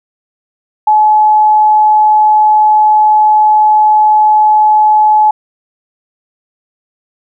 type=tone; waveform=sine; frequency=854 Hz; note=G#5; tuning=48 cents sharp; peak=-4 dBFS; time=0.87-5.31 s; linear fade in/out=5 ms; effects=none